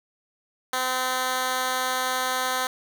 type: tone with high-pass filter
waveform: 10% pulse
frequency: 256.4 Hz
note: C4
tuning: 35 cents flat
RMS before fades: -26 dBFS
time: 0.73-2.67 s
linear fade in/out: 2 ms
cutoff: 660 Hz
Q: 0.56
effects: none